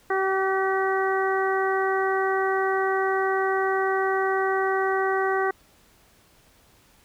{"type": "harmonic tone with a mistuned harmonic", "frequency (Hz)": 384, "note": "G4", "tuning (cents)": -36, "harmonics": [1, 2, 3, 4, 5], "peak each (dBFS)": [-24, -27, -29, -30, -31], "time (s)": [0.1, 5.51], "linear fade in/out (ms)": 5, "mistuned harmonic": 4, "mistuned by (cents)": -16, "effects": ["pink hiss -58 dBFS RMS until 7.04 s"]}